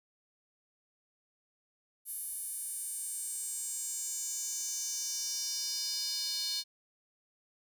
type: tone with high-pass filter sweep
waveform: square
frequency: 329.6 Hz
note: E4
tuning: in tune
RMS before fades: -37 dBFS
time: 2.05-6.64 s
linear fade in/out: 50 ms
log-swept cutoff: 11000 to 4300 Hz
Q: 5
effects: none